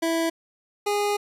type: tone pair in turn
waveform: 25% pulse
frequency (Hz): 329.6 / 411.1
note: E4 / G#4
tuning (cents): 0 / -18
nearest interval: major third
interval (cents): 382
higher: second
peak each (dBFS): -18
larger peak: neither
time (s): 0.02-0.3 / 0.86-1.17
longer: second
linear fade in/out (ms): 10
effects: resampled to 32000 Hz